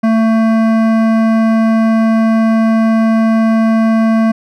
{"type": "tone with hard clipping", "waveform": "sine", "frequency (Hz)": 223.5, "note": "A3", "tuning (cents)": 27, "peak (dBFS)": -10, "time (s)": [0.03, 4.32], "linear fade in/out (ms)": 10, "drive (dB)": 14, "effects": []}